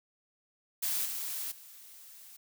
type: noise with level steps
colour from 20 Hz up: blue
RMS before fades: -32 / -37 / -52 dBFS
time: 0.82-2.37 s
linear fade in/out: 10 ms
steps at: 1.05 / 1.51 s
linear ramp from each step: 10 ms
effects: none

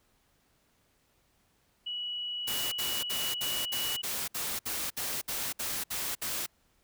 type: tone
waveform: sine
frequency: 2933 Hz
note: F#7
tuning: 16 cents flat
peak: -33 dBFS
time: 1.86-4.02 s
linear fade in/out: 10 ms
type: noise bursts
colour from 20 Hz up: white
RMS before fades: -34 dBFS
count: 13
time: 2.47-6.464 s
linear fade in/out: 10 ms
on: 250 ms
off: 62 ms
effects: pink hiss -70 dBFS RMS until 6.83 s

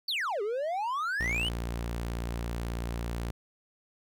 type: exponential two-way sweep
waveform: triangle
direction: down then up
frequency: 4751 to 392 to 3095 Hz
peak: -27 dBFS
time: 0.08-1.49 s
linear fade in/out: 5 ms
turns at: 0.42 s
type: tone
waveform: sawtooth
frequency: 58.27 Hz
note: A#1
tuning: in tune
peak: -28 dBFS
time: 1.2-3.31 s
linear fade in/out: 5 ms
effects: none

